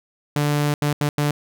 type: tone bursts at uneven times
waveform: sawtooth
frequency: 146.83 Hz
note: D3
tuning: in tune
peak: -14 dBFS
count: 4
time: 0.36-0.74 / 0.82-0.93 / 1.01-1.09 / 1.18-1.31 s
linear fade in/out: 2 ms
effects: none